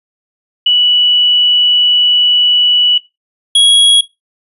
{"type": "tone pair in turn", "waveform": ["sine", "square"], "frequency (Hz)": [2950, 3319], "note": ["F#7", "G#7"], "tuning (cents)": [-6, -2], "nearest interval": "major second", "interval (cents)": 204, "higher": "second", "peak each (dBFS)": [-6, -5], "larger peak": "second", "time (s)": [[0.66, 2.98], [3.55, 4.01]], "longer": "first", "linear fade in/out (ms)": 5, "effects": ["noise-tail reverb RT60 0.2 s tail -17 dB re dry", "resampled to 32000 Hz"]}